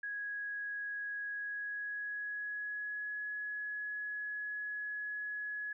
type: tone with pitch glide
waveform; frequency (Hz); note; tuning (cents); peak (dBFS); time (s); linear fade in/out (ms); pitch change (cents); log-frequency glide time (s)
sine; 1661.2 to 1687.3; G#6 to G#6; 0 to +27; -37; 0.03-5.73; 5; +27; 1.3-3.19
effects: none